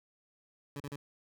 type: tone bursts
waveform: 20% pulse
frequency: 142.4 Hz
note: C#3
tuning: 47 cents sharp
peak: -34 dBFS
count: 3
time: 0.76-0.96 s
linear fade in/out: 2 ms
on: 42 ms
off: 37 ms
effects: none